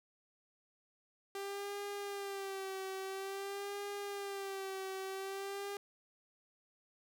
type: tone with vibrato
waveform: sawtooth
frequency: 393.5 Hz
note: G4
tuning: 7 cents sharp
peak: -36 dBFS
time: 1.35-5.77 s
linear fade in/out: 2 ms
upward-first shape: sine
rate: 0.49 Hz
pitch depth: 50 cents each way
effects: none